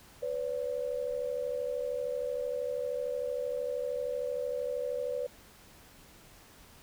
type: tone pair together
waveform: sine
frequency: 497 / 570 Hz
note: B4 / C#5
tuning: +11 / +48 cents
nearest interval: major second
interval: 237 cents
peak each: -33 / -35 dBFS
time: 0.22-5.27 s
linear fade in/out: 10 ms
effects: pink hiss -56 dBFS RMS until 6.82 s